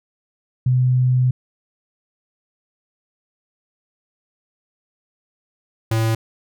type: tone pair in turn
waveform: sine / square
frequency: 126.8 / 112.22 Hz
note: B2 / A2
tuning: +46 / +35 cents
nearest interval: major second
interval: 211 cents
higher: first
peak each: -13 / -17 dBFS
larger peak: first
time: 0.66-1.31 / 5.91-6.15 s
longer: first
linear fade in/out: 5 ms
effects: none